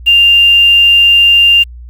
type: tone with quantisation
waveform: sine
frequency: 2794 Hz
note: F7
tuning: in tune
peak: -3 dBFS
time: 0.06-1.64 s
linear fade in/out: 20 ms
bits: 5
effects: added 60 Hz sine -27 dBFS peak until 1.89 s

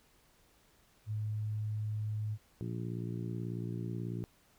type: tone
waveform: sine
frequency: 107 Hz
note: A2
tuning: 48 cents flat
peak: -33 dBFS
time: 1.06-2.38 s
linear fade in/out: 50 ms
type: harmonic tone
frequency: 58.27 Hz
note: A#1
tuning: in tune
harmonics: 2 / 3 / 4 / 5 / 6 / 7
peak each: -38 / -41 / -48 / -47 / -46 / -52 dBFS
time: 2.61-4.24 s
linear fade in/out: 0 ms
effects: pink hiss -67 dBFS RMS until 4.58 s

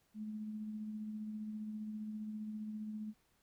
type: tone with tremolo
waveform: sine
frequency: 214.2 Hz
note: A3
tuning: 46 cents flat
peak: -39 dBFS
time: 0.14-3.14 s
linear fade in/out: 50 ms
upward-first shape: sine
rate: 15 Hz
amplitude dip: 30%
effects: pink hiss -75 dBFS RMS until 3.42 s

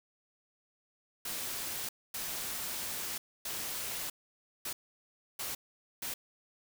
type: noise bursts at uneven times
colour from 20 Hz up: white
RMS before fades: -38 dBFS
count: 6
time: 1.25-1.89 / 2.14-3.18 / 3.45-4.1 / 4.65-4.73 / 5.39-5.55 / 6.02-6.14 s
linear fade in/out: 5 ms
effects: none

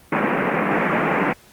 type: band-pass noise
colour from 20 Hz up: pink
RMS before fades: -20 dBFS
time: 0.12-1.33 s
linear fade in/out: 5 ms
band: 160 to 2400 Hz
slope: 48 dB/octave
effects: pink hiss -50 dBFS RMS until 1.52 s + Opus 32 kbps

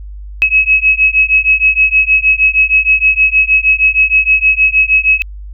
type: beating tone pair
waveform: sine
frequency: 2563 / 2569.4 Hz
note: E7 / E7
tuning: -49 / -45 cents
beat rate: 6.4 Hz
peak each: -10 dBFS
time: 0.42-5.22 s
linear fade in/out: 0 ms
effects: added 50 Hz sine -25 dBFS peak until 5.53 s

